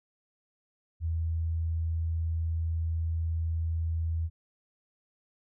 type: tone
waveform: sine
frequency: 81.9 Hz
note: E2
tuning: 11 cents flat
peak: -27 dBFS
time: 1-4.3 s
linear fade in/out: 50 ms
effects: none